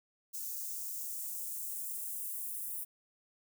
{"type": "noise with high-pass filter sweep", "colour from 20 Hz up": "violet", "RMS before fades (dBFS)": -40, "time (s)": [0.33, 2.85], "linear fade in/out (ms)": 20, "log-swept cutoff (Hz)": [6000, 10000], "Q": 1.7, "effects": []}